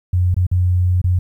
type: tone with dropouts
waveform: sine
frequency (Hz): 90.2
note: F#2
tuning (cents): -44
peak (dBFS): -12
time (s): 0.13-1.19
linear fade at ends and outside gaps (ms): 5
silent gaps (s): 0.344-0.365 / 0.467-0.514 / 1.016-1.041
effects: 9-bit